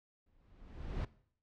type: noise with exponential growth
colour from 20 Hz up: brown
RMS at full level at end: -34 dBFS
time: 0.26-1.05 s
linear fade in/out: 5 ms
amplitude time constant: 170 ms
effects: noise-tail reverb RT60 0.6 s tail -19 dB re dry + low-pass 4000 Hz 12 dB/octave